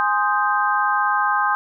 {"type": "chord", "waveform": "sine", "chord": "Ab major seventh", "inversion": "none", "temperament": "equal", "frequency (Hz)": [830.6, 1046.5, 1244.5, 1568], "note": ["Ab5", "C6", "Eb6", "G6"], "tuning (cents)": [0, 0, 0, 0], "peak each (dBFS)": -22, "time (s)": [0, 1.55], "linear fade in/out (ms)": 0, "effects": []}